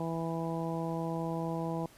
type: harmonic tone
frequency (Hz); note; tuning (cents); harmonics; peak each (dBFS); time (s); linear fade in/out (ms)
164.81; E3; 0; 1 / 2 / 3 / 4 / 5 / 6; -35 / -38 / -40 / -41 / -42 / -43; 0-1.86; 2
effects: pink hiss -58 dBFS RMS until 1.97 s + resampled to 32000 Hz